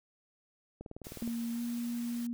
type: click train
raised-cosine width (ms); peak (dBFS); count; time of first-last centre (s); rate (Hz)
2; -30; 10; 0.81-1.276; 19.3
type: noise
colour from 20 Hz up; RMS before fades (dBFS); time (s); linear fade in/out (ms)
white; -50; 1.04-2.27; 5
type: tone with pitch glide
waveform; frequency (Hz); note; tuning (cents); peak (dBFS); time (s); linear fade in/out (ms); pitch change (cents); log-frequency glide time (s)
sine; 233.1 to 237.3; A#3 to A#3; 0 to +31; -33; 1.22-2.33; 0; +31; 1.52-1.61
effects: none